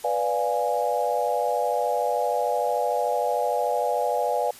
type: chord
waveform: sine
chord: B diminished seventh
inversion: none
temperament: equal with one note detuned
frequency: 493.9 / 587.3 / 700.5 / 830.6 Hz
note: B4 / D5 / F5 / Ab5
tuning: 0 / 0 / +5 / 0 cents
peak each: -27 dBFS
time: 0.04-4.51 s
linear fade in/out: 5 ms
effects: white hiss -46 dBFS RMS until 4.59 s + resampled to 32000 Hz